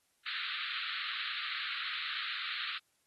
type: band-pass noise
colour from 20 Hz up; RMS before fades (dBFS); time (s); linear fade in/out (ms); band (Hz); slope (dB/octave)
white; -39; 0.26-2.78; 5; 1200 to 4200; 96
effects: white hiss -75 dBFS RMS until 3.06 s + AAC 32 kbps